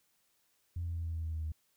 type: tone with pitch steps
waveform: sine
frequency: 85.8 / 84.67 / 83.55 / 82.45 / 81.36 / 80.29 / 79.23 / 78.18 Hz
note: F2 / E2 / E2 / E2 / E2 / E2 / D#2 / D#2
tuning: -30 / +47 / +24 / +1 / -22 / -45 / +32 / +9 cents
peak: -33 dBFS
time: 0.76-1.52 s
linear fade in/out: 5 ms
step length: 95 ms
effects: tanh soft clip ceiling -30 dBFS + white hiss -74 dBFS RMS until 1.76 s